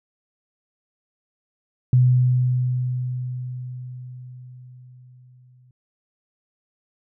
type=tone with exponential decay; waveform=sine; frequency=125.7 Hz; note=B2; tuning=31 cents sharp; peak=-11 dBFS; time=1.93-5.71 s; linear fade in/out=2 ms; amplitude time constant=820 ms; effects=none